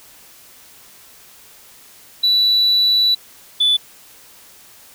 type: tone pair in turn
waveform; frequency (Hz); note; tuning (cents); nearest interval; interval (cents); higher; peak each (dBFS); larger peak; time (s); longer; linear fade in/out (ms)
sine; 3951 / 3477; B7 / A7; 0 / -21; major second; 221; first; -10; neither; 2.23-3.15 / 3.6-3.77; first; 10
effects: tanh soft clip ceiling -9 dBFS + white hiss -45 dBFS RMS until 4.94 s